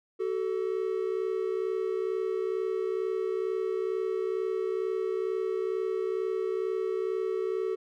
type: tone pair together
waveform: triangle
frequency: 377.8 / 440 Hz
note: F#4 / A4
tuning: +36 / 0 cents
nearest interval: minor third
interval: 264 cents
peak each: -28 / -29 dBFS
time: 0.19-7.76 s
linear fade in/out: 20 ms
effects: none